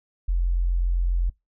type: tone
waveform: sine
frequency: 43.78 Hz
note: F1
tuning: 5 cents sharp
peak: -19 dBFS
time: 0.28-1.3 s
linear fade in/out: 10 ms
effects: noise-tail reverb RT60 0.2 s tail -25 dB re dry